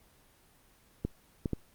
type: clicks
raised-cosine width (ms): 3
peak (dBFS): -18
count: 3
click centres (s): 1.05 / 1.458 / 1.533
effects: pink hiss -63 dBFS RMS until 1.74 s + Opus 24 kbps